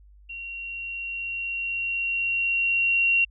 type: tone with level ramp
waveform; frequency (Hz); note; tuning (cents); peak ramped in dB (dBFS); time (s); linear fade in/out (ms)
sine; 2748; F7; -29; -34 to -17; 0.29-3.25; 10
effects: added 50 Hz sine -49 dBFS peak until 3.3 s